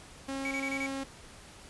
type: tone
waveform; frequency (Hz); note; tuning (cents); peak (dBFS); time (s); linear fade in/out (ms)
sawtooth; 271.1; C#4; -38; -30; 0.28-1.04; 10
type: tone bursts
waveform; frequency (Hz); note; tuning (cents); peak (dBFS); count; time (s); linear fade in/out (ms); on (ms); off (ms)
triangle; 2261; C#7; +34; -31; 5; 0.45-0.863; 2; 61; 27
effects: pink hiss -51 dBFS RMS until 1.69 s + resampled to 24000 Hz